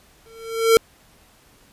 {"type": "tone with exponential growth", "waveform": "square", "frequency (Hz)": 452.9, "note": "A#4", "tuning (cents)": -50, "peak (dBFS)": -9, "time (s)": [0.26, 0.77], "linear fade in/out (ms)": 0, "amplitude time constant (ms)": 110, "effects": ["pink hiss -54 dBFS RMS until 1.72 s", "resampled to 32000 Hz"]}